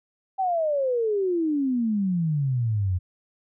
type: exponential sweep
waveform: sine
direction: down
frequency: 784 to 87.31 Hz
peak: -21 dBFS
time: 0.38-2.99 s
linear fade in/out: 20 ms
effects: none

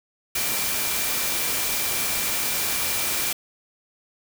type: tone in noise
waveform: sine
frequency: 2355 Hz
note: D7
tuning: 4 cents sharp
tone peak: -35 dBFS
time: 0.35-3.33 s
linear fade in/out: 5 ms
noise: white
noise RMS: -25 dBFS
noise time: 0.35-3.33 s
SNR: -13 dB
effects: none

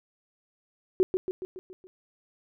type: tone with echo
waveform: sine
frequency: 371.4 Hz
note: F#4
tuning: 7 cents sharp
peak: -17 dBFS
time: 1-1.03 s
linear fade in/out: 0 ms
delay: 140 ms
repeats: 6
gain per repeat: -5 dB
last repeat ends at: 1.87 s
effects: none

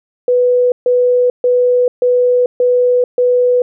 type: tone bursts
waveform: sine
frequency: 494.3 Hz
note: B4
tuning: 1 cent sharp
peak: -8 dBFS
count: 6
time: 0.28-3.62 s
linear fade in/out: 2 ms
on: 440 ms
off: 140 ms
effects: none

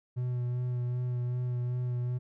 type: tone with vibrato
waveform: triangle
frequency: 123.47 Hz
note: B2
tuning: in tune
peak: -27 dBFS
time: 0.16-2.19 s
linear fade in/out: 20 ms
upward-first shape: sine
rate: 2.6 Hz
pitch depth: 18 cents each way
effects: none

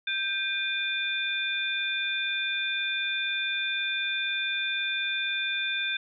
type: tone cluster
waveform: sine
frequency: 1574 / 2428 / 3551 Hz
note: G6 / D#7 / A7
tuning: +7 / -43 / +15 cents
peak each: -31 dBFS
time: 0.07-5.97 s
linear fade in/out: 5 ms
effects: none

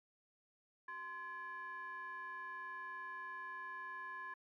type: ring-modulated tone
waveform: triangle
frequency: 329.6 Hz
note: E4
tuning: in tune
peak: -39 dBFS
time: 0.88-4.34 s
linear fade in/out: 5 ms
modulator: 1370 Hz
effects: MP3 96 kbps

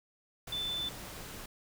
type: tone in noise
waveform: sine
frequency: 3520 Hz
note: A7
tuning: in tune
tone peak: -33 dBFS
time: 0.52-0.89 s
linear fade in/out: 5 ms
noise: pink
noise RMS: -45 dBFS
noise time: 0.47-1.46 s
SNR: +9 dB
effects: none

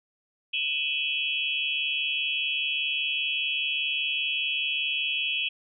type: tone cluster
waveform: sine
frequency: 2519 / 2664 / 2995 / 3285 Hz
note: D#7 / E7 / F#7 / G#7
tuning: +21 / +18 / +20 / -20 cents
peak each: -31 dBFS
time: 0.53-5.49 s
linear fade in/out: 10 ms
effects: none

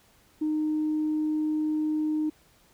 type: tone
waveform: sine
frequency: 307.6 Hz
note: D#4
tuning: 20 cents flat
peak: -23 dBFS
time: 0.41-2.3 s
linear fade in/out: 10 ms
effects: tanh soft clip ceiling -20 dBFS + pink hiss -61 dBFS RMS until 2.73 s

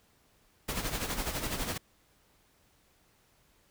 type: noise with tremolo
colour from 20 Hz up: pink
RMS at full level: -32 dBFS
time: 0.68-1.78 s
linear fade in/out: 10 ms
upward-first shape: sine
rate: 12 Hz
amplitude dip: 60%
effects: pink hiss -67 dBFS RMS until 3.7 s

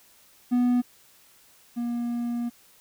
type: tone pair in turn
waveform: triangle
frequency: 245.6 / 238.1 Hz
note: B3 / A#3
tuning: -9 / +37 cents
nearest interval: minor second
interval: 54 cents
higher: first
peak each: -17 / -24 dBFS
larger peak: first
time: 0.51-0.82 / 1.76-2.5 s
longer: second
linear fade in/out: 20 ms
effects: white hiss -57 dBFS RMS until 2.8 s

